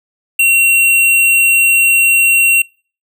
square tone, 2738 Hz, F7, 35 cents flat, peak -8 dBFS, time 0.39-2.62 s, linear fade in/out 5 ms, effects noise-tail reverb RT60 0.4 s tail -26 dB re dry

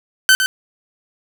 sawtooth tone with echo, 1531 Hz, G6, 41 cents flat, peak -4 dBFS, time 0.29-0.35 s, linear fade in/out 0 ms, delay 110 ms, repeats 1, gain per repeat -7 dB, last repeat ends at 0.46 s, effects none

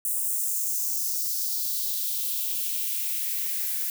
violet noise with high-pass filter sweep, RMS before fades -28 dBFS, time 0.05-3.9 s, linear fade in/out 2 ms, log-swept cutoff 8900 to 1600 Hz, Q 2.4, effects none

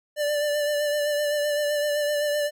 square tone with vibrato, 589 Hz, D5, 5 cents sharp, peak -23 dBFS, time 0.16-2.51 s, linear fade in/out 50 ms, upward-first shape sine, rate 7.8 Hz, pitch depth 25 cents each way, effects none

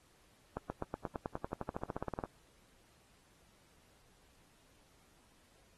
accelerating click train, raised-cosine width 1 ms, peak -23 dBFS, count 21, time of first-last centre 0.57-2.238 s, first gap 130 ms, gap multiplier 0.95, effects pink hiss -68 dBFS RMS until 5.77 s + AAC 32 kbps

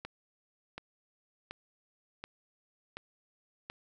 click train, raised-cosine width 0.3 ms, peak -24 dBFS, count 6, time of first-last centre 0.05-3.7 s, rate 1.37 Hz, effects none

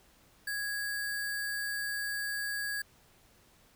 sine tone with sample-and-hold, 1661.2 Hz, G#6, in tune, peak -32 dBFS, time 0.47-2.82 s, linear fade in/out 5 ms, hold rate 6300 Hz, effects pink hiss -63 dBFS RMS until 3.75 s

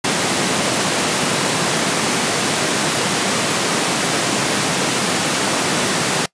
pink high-pass noise, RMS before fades -18 dBFS, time 0.04-6.26 s, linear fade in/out 5 ms, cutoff 150 Hz, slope 24 dB/octave, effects noise-tail reverb RT60 0.1 s tail -22 dB re dry + resampled to 22050 Hz

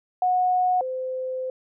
sine tone pair in turn, 731 / 515.4 Hz, F#5 / C5, -21 / -26 cents, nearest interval tritone, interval 605 cents, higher first, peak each -18 / -26 dBFS, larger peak first, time 0.22-0.81 / 0.81-1.5 s, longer second, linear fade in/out 2 ms, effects none

